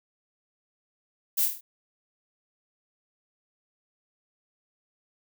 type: noise with echo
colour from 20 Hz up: violet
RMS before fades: -25 dBFS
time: 1.37-1.46 s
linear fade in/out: 10 ms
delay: 25 ms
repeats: 6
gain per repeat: -4 dB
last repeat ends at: 1.61 s
effects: none